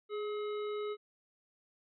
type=harmonic tone with a mistuned harmonic; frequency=425 Hz; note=G#4; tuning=40 cents sharp; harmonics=1 / 3 / 5 / 7 / 9; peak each=-35 / -45 / -52 / -57 / -54 dBFS; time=0.09-0.97 s; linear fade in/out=50 ms; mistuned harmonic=1; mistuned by=-28 cents; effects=none